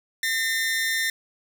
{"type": "tone pair together", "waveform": "sawtooth", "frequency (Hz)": [1816.8, 2035], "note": ["A#6", "C7"], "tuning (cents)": [-45, -49], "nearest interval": "major second", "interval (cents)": 196, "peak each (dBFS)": [-20, -26], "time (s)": [0.23, 1.1], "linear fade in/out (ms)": 2, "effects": []}